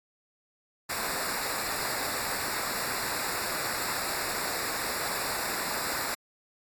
pink noise with comb filter, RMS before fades -32 dBFS, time 0.89-6.15 s, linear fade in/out 10 ms, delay 0.32 ms, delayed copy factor -0.9, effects AAC 64 kbps

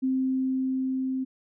sine tone with level ramp, 261.6 Hz, C4, in tune, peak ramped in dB -22 to -26 dBFS, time 0.02-1.25 s, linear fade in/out 20 ms, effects none

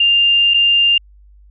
sine tone with dropouts, 2798 Hz, F7, 3 cents sharp, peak -9 dBFS, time 0-0.98 s, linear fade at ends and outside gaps 5 ms, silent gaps 0.538-0.542 s, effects added 50 Hz sine -42 dBFS peak until 1.5 s

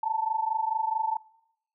sine tone pair together, 875.4 / 900 Hz, A5 / A5, -9 / +39 cents, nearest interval unison, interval 48 cents, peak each -28 dBFS, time 0.03-1.17 s, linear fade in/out 5 ms, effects noise-tail reverb RT60 0.8 s tail -21 dB re dry

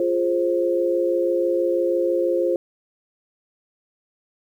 sine chord, F minor, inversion none, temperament equal with one note detuned, 349.2 / 415.3 / 529 Hz, F4 / Ab4 / C5, 0 / 0 / +19 cents, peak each -21 / -27 / -21 dBFS, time 0-2.56 s, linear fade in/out 2 ms, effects 9-bit

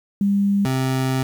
sine / 25% pulse tone pair in turn, 200 / 131.3 Hz, G3 / C3, +35 / +6 cents, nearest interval perfect fifth, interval 729 cents, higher first, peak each -15 dBFS, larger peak neither, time 0.21-0.65 / 0.65-1.23 s, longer second, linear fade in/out 2 ms, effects 8-bit

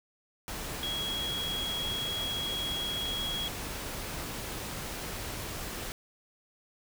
sine tone in noise, 3313 Hz, G#7, 5 cents flat, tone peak -32 dBFS, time 0.83-3.48 s, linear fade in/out 0 ms, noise pink, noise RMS -38 dBFS, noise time 0.48-5.92 s, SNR +3 dB, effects none

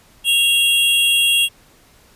square tone pair together, 2770 / 3294 Hz, F7 / G#7, -15 / -15 cents, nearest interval minor third, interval 300 cents, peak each -16 dBFS, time 0.24-1.49 s, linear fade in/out 50 ms, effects pink hiss -51 dBFS RMS until 2.15 s + resampled to 32000 Hz

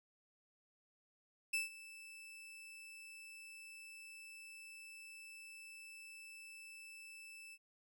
40% pulse tone with ADSR envelope, 2637 Hz, E7, in tune, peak -32 dBFS, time 1.53-7.58 s, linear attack 9 ms, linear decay 150 ms, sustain -19 dB, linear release 47 ms, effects none

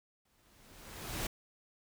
pink noise with exponential growth, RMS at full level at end -35 dBFS, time 0.25-1.27 s, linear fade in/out 5 ms, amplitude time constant 220 ms, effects none

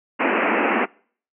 pink band-pass noise, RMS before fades -20 dBFS, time 0.19-0.86 s, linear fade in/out 20 ms, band 210 to 2700 Hz, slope 96 dB/octave, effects noise-tail reverb RT60 0.5 s tail -25 dB re dry

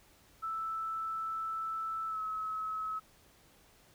sine tone with pitch glide, 1318.5 to 1288.4 Hz, E6 to E6, 0 to -40 cents, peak -34 dBFS, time 0.42-3 s, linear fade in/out 20 ms, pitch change -40 cents, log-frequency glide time 2.08-2.2 s, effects pink hiss -63 dBFS RMS until 3.94 s

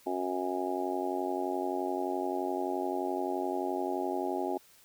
harmonic tone, 91.6 Hz, F#2, 17 cents flat, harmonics 3 / 4 / 5 / 6 / 7 / 8 / 9, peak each -37 / -34 / -43 / -45 / -38 / -42 / -36 dBFS, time 0.06-4.58 s, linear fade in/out 10 ms, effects white hiss -60 dBFS RMS until 4.84 s

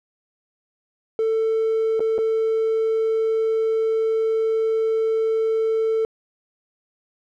triangle tone with dropouts, 444.8 Hz, A4, 19 cents sharp, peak -15 dBFS, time 1.19-6.05 s, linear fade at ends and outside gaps 1 ms, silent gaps 1.995-2.004 / 2.181-2.187 s, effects tanh soft clip ceiling -13 dBFS

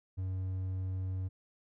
triangle tone, 93.6 Hz, F#2, 20 cents sharp, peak -31 dBFS, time 0.17-1.29 s, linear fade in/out 20 ms, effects none

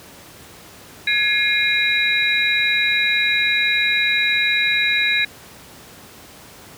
sine tone cluster, 1678 / 2138 / 2432 / 3877 Hz, G#6 / C7 / D#7 / B7, +17 / +37 / -40 / -33 cents, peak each -21 dBFS, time 1.07-5.25 s, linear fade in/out 5 ms, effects pink hiss -42 dBFS RMS until 6.77 s + high-pass 80 Hz 12 dB/octave

